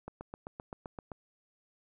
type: click train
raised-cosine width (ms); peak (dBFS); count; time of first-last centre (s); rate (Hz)
1; -27; 9; 0.08-1.118; 7.71
effects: none